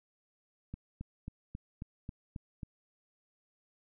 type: click train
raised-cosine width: 5 ms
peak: -28 dBFS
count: 8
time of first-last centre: 0.74-2.632 s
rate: 3.7 Hz
effects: none